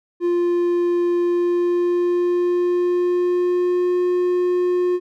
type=tone with pitch glide; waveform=triangle; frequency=349.2 to 358.2 Hz; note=F4 to F4; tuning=0 to +44 cents; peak=-14 dBFS; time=0.2-5 s; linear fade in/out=50 ms; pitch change=+44 cents; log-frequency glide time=1.21-3.98 s; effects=none